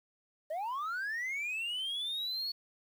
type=linear sweep; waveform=sine; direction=up; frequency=591 to 4422 Hz; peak=-31 dBFS; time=0.5-2.52 s; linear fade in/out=10 ms; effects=tanh soft clip ceiling -33 dBFS + 10-bit